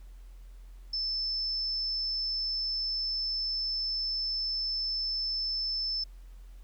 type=tone; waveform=sine; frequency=5274 Hz; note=E8; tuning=in tune; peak=-29 dBFS; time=0.93-6.04 s; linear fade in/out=5 ms; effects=added 43 Hz sine -45 dBFS peak until 6.63 s + pink hiss -66 dBFS RMS until 6.63 s